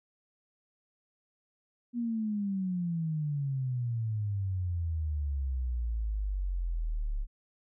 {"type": "exponential sweep", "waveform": "sine", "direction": "down", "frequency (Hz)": [242.9, 34.46], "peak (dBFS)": -29, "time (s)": [1.93, 7.27], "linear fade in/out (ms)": 50, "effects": []}